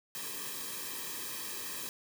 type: noise with comb filter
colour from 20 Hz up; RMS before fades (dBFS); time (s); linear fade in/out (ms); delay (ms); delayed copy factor
white; -40; 0.15-1.89; 0; 1.4; -1
effects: none